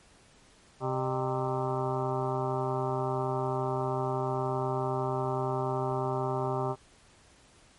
harmonic tone with a mistuned harmonic, 130.81 Hz, C3, in tune, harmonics 1 / 2 / 3 / 5 / 6 / 7 / 8 / 9 / 10, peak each -33 / -40 / -33 / -36 / -36 / -38 / -41 / -40 / -44 dBFS, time 0.8-6.76 s, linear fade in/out 50 ms, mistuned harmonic 5, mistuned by -120 cents, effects pink hiss -59 dBFS RMS until 7.78 s + MP3 48 kbps

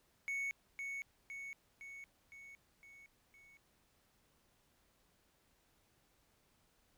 triangle tone with echo, 2217 Hz, C#7, in tune, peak -35 dBFS, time 0.28-0.51 s, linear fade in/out 0 ms, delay 510 ms, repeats 6, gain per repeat -4 dB, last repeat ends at 3.57 s, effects pink hiss -74 dBFS RMS until 6.97 s

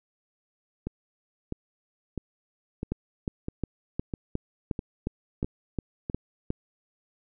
two click trains, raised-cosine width 3 ms, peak -15 / -18 dBFS, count 11 / 9, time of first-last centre 2.92-6.504 / 0.87-6.099 s, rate 2.79 / 1.53 Hz, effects none

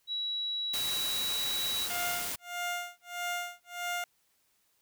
sine tone, 3900 Hz, B7, 23 cents flat, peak -31 dBFS, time 0.07-1.89 s, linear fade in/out 50 ms
white noise, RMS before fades -36 dBFS, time 0.73-2.36 s, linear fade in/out 10 ms
15% pulse tone with tremolo, 705 Hz, F5, 16 cents sharp, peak -25 dBFS, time 1.9-4.04 s, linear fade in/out 2 ms, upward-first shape sine, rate 1.6 Hz, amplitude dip 100%
effects white hiss -72 dBFS RMS until 4.81 s

